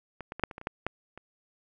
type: clicks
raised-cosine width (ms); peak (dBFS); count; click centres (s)
0.5; -24 / -22 / -23 / -9 / -26 / -26 / -28 / -15 / -14 / -29; 10; 0.207 / 0.321 / 0.396 / 0.437 / 0.512 / 0.581 / 0.614 / 0.671 / 0.866 / 1.176
effects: none